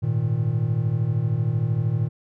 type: chord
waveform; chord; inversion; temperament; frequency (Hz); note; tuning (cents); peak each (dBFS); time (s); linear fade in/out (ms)
triangle; Ab suspended second; none; just; 103.83 / 116.8 / 155.74; Ab2 / Bb2 / Eb3; 0 / +4 / +2; -26 / -20 / -24; 0.02-2.09; 20
effects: none